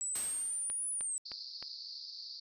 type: linear two-way sweep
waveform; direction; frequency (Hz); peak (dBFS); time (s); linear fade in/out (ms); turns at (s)
sine; up then down; 7780 to 9956 to 7890; -34; 0.01-1.18; 0; 0.91
type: noise with exponential decay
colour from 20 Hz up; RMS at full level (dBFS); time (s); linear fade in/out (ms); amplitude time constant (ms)
white; -40; 0.15-0.94; 5; 170
type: click train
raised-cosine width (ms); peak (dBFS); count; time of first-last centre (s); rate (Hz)
0.3; -30; 4; 0.7-1.626; 3.24
type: band-pass noise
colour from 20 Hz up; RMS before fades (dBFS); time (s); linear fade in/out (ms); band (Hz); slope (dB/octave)
white; -46; 1.25-2.4; 10; 4300 to 4900; 96
effects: resampled to 32000 Hz